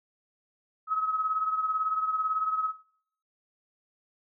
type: beating tone pair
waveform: sine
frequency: 1277 / 1295 Hz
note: D#6 / E6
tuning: +45 / -31 cents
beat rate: 18 Hz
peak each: -26 / -33 dBFS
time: 0.87-2.73 s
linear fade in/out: 50 ms
effects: noise-tail reverb RT60 0.6 s tail -18 dB re dry